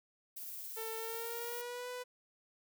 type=noise with tremolo; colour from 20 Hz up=violet; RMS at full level=-44 dBFS; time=0.36-1.62 s; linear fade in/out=10 ms; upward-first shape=triangle; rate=18 Hz; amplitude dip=25%
type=tone with pitch glide; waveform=sawtooth; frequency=447.8 to 496.9 Hz; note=A4 to B4; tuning=+30 to +11 cents; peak=-37 dBFS; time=0.76-2.04 s; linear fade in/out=20 ms; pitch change=+181 cents; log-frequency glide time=0.97-1.89 s
effects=none